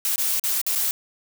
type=noise with dropouts; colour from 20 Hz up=blue; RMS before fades=-23 dBFS; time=0.05-0.91 s; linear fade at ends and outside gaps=1 ms; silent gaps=0.159-0.18 / 0.397-0.438 / 0.615-0.665 / 0.752-0.757 s; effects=none